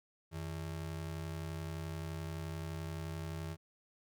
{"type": "ring-modulated tone", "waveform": "square", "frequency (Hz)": 123.47, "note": "B2", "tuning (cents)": 0, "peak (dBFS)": -37, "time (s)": [0.31, 3.57], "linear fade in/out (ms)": 50, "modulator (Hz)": 35.8, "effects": []}